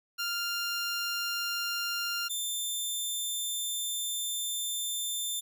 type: tone pair in turn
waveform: 15% pulse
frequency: 1396.9 / 3560 Hz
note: F6 / A7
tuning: 0 / +20 cents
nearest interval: octave + major third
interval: 1620 cents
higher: second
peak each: -24 dBFS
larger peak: neither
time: 0.18-2.29 / 2.29-5.41 s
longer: second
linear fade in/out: 20 ms
effects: none